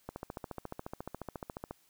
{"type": "click train", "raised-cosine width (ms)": 1, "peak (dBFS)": -25, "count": 24, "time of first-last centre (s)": [0.09, 1.71], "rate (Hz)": 14.2, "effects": ["white hiss -68 dBFS RMS until 1.89 s"]}